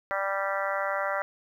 harmonic tone, 196 Hz, G3, in tune, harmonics 3 / 4 / 5 / 6 / 7 / 8 / 9 / 10, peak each -31 / -35 / -37 / -36 / -33 / -37 / -40 / -36 dBFS, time 0.11-1.22 s, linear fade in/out 0 ms, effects 10-bit

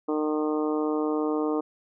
harmonic tone, 152.8 Hz, D#3, 31 cents flat, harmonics 2 / 3 / 4 / 5 / 6 / 7 / 8, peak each -26 / -28 / -36 / -37 / -40 / -38 / -39 dBFS, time 0.08-1.61 s, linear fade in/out 10 ms, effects none

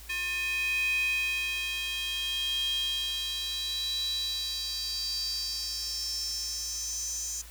square tone with high-pass filter sweep, 357.5 Hz, F4, 41 cents sharp, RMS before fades -32 dBFS, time 0.09-7.42 s, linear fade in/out 10 ms, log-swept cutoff 2200 to 6400 Hz, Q 8.9, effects added 56 Hz sine -47 dBFS peak until 7.5 s + white hiss -50 dBFS RMS until 7.5 s

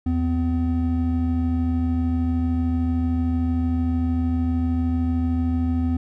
triangle tone pair together, 80.2 / 253.8 Hz, E2 / B3, -47 / +47 cents, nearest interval octave + minor sixth, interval 1994 cents, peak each -20 dBFS, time 0.06-5.97 s, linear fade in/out 5 ms, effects none

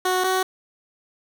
15% pulse tone pair in turn, 368.8 / 374.4 Hz, F#4 / F#4, -6 / +20 cents, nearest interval unison, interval 26 cents, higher second, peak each -13 dBFS, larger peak neither, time 0.05-0.24 / 0.24-0.43 s, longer neither, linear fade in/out 5 ms, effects none

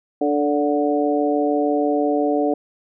harmonic tone with a mistuned harmonic, 146.7 Hz, D3, 2 cents flat, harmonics 2 / 3 / 4 / 5, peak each -20 / -22 / -23 / -24 dBFS, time 0.21-2.54 s, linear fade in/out 5 ms, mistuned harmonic 4, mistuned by -18 cents, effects none

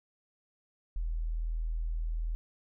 sine tone, 40.6 Hz, E1, 26 cents flat, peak -30 dBFS, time 0.96-2.35 s, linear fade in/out 0 ms, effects none

